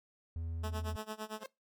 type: tone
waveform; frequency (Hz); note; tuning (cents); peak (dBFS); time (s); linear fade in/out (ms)
triangle; 82.41; E2; 0; -34; 0.36-0.96; 0
type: tone with tremolo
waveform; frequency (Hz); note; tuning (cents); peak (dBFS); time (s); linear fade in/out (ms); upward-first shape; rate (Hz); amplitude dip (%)
10% pulse; 216.2; A3; -30; -29; 0.63-1.44; 10; sine; 8.8; 95
type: tone with exponential growth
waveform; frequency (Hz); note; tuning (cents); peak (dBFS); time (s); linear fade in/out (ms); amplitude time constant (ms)
sawtooth; 531; C5; +25; -35; 1.36-1.46; 2; 20
effects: noise-tail reverb RT60 0.2 s tail -22 dB re dry + MP3 96 kbps